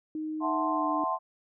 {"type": "tone with pitch glide", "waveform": "sine", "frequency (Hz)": [310.8, 303.4], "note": ["D#4", "D#4"], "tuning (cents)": [-2, -44], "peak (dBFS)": -31, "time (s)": [0.15, 1.04], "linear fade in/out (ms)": 2, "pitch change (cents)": -42, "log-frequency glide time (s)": [0.71, 0.85]}
{"type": "chord", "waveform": "sine", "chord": "F# half-diminished seventh", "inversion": "third", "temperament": "equal", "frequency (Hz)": [659.3, 740, 880, 1046.5], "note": ["E5", "F#5", "A5", "C6"], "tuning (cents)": [0, 0, 0, 0], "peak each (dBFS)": [-34, -34, -34, -29], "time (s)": [0.4, 1.19], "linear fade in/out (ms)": 50}
{"effects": []}